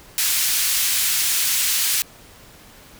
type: band-pass noise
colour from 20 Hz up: white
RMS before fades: -20 dBFS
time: 0.18-2.02 s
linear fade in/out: 0 ms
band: 2000 to 16000 Hz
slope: 12 dB/octave
effects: pink hiss -46 dBFS RMS until 2.99 s